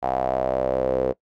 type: tone with band-pass filter sweep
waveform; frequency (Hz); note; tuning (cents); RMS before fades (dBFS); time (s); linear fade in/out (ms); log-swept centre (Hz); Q
sawtooth; 64.8; C2; -16; -23; 0.02-1.13; 20; 740 to 480; 6.3
effects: noise-tail reverb RT60 0.1 s tail -19 dB re dry